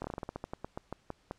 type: slowing click train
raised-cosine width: 1 ms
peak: -23 dBFS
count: 16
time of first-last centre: 0.02-1.311 s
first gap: 23 ms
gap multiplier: 1.17
effects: pink hiss -68 dBFS RMS until 1.38 s + low-pass 7000 Hz 12 dB/octave